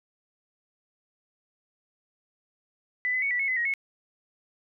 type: tone with pitch steps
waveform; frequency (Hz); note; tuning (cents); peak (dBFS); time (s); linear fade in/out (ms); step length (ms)
sine; 1993 / 2020 / 2222 / 1962 / 2192 / 2029 / 1889 / 2190; B6 / B6 / C#7 / B6 / C#7 / B6 / A#6 / C#7; +15 / +39 / +4 / -12 / -20 / +46 / +22 / -22; -24; 3.05-3.738; 0; 86
effects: none